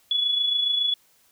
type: tone with amplitude modulation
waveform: sine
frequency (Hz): 3403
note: G#7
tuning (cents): +41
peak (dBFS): -18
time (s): 0.11-0.94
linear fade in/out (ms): 2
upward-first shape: sine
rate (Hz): 27.2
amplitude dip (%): 50
effects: white hiss -61 dBFS RMS until 1.31 s